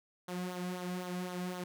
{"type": "tone with flanger", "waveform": "sawtooth", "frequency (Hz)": 180.4, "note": "F#3", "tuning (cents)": -44, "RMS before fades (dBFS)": -39, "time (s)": [0.28, 1.64], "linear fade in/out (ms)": 5, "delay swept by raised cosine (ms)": [0.39, 2.29], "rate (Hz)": 3.9, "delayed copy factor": -0.6, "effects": []}